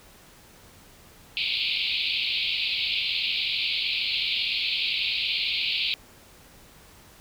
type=band-pass noise; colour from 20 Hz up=pink; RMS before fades=-27 dBFS; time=1.37-5.94 s; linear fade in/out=0 ms; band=2300 to 4500 Hz; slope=96 dB/octave; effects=pink hiss -52 dBFS RMS until 7.2 s